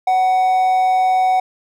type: tone with amplitude modulation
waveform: triangle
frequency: 747 Hz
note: F#5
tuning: 16 cents sharp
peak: -9 dBFS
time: 0.07-1.4 s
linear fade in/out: 5 ms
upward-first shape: sine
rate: 213 Hz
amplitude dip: 25%
effects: none